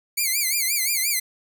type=tone with vibrato; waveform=5% pulse; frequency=2217 Hz; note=C#7; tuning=in tune; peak=-11 dBFS; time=0.17-1.2 s; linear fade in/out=10 ms; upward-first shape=sine; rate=5.7 Hz; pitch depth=150 cents each way; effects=none